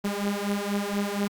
sawtooth beating tone pair, 200.6 / 204.8 Hz, G3 / G#3, +40 / -24 cents, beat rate 4.2 Hz, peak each -25 dBFS, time 0.04-1.28 s, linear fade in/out 10 ms, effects Opus 48 kbps

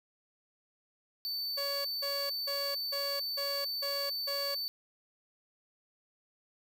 square tone, 4537 Hz, C#8, 39 cents sharp, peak -34 dBFS, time 1.25-4.68 s, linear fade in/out 0 ms
sawtooth tone bursts, 561 Hz, C#5, 21 cents sharp, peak -32 dBFS, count 7, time 1.57-4.55 s, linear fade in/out 10 ms, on 280 ms, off 170 ms
effects none

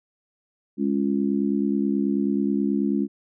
sine chord, Db major, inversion second, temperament just, 207.9 / 277.2 / 346.5 Hz, Ab3 / Db4 / F4, +2 / 0 / -14 cents, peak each -23 / -24 / -28 dBFS, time 0.77-3.08 s, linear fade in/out 50 ms, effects none

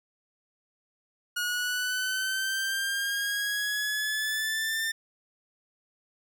sawtooth linear sweep, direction up, 1442 to 1800 Hz, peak -24 dBFS, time 1.36-4.92 s, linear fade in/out 10 ms, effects none

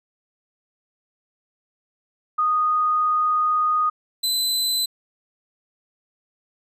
sine / sawtooth tone pair in turn, 1238 / 4027 Hz, D#6 / B7, -9 / +33 cents, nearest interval octave + minor sixth, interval 2042 cents, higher second, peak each -17 dBFS, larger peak neither, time 2.38-3.9 / 4.23-4.86 s, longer first, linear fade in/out 10 ms, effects resampled to 32000 Hz

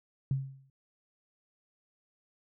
sine tone with exponential decay, 135 Hz, C#3, 45 cents flat, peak -24 dBFS, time 0.31-0.7 s, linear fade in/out 2 ms, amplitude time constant 83 ms, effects none

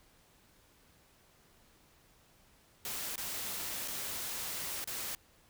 white noise with dropouts, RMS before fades -39 dBFS, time 2.85-5.15 s, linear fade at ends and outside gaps 1 ms, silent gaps 3.158-3.179 / 3.877-3.881 / 4.842-4.874 s, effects pink hiss -65 dBFS RMS until 5.49 s

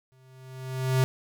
square tone with exponential growth, 130.3 Hz, C3, 7 cents flat, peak -19 dBFS, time 0.12-1.04 s, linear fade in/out 0 ms, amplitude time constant 200 ms, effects none

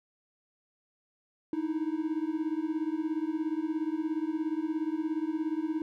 triangle beating tone pair, 306.6 / 323.6 Hz, D#4 / E4, -25 / -32 cents, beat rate 17 Hz, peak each -30 dBFS, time 1.53-5.82 s, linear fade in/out 2 ms, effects none

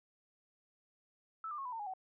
sine tone with pitch steps, 1312 / 1196.2 / 1090.6 / 994.3 / 906.5 / 826.5 / 753.5 Hz, E6 / D6 / C#6 / B5 / A#5 / G#5 / F#5, -9 / +31 / -29 / +11 / -49 / -9 / +31 cents, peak -39 dBFS, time 1.44-1.937 s, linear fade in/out 2 ms, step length 71 ms, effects none

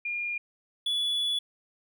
sine / triangle tone pair in turn, 2415 / 3422 Hz, D7 / A7, +48 / -49 cents, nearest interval tritone, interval 603 cents, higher second, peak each -29 / -24 dBFS, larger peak second, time 0.05-0.38 / 0.86-1.39 s, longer second, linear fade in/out 5 ms, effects none

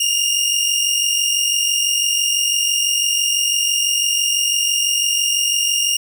20% pulse tone pair together, 2794 / 2840 Hz, F7 / F7, 0 / +28 cents, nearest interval unison, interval 28 cents, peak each -15 / -13 dBFS, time 0-5.97 s, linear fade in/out 5 ms, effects none

